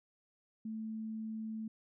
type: tone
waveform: sine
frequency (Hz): 220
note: A3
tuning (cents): 0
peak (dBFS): -38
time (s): 0.65-1.68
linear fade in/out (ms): 5
effects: none